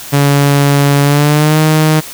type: tone with pitch glide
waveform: sawtooth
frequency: 141.9 to 155.64 Hz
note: C#3 to D#3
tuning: +41 to +1 cents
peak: -3 dBFS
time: 0.12-2.01 s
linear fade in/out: 20 ms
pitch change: +160 cents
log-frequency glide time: 1.03-1.59 s
effects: white hiss -28 dBFS RMS until 2.13 s